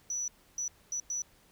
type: tone bursts at uneven times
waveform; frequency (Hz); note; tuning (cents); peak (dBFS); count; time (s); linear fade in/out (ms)
sine; 5920; F#8; 0; -30; 4; 0.1-0.28 / 0.58-0.68 / 0.92-1 / 1.1-1.22; 2
effects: tanh soft clip ceiling -29 dBFS + pink hiss -63 dBFS RMS until 1.51 s